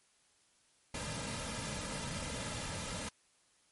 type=noise with comb filter; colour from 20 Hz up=pink; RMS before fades=-40 dBFS; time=0.94-3.09 s; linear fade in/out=5 ms; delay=2.7 ms; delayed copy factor=-0.65; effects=white hiss -70 dBFS RMS until 3.71 s + MP3 48 kbps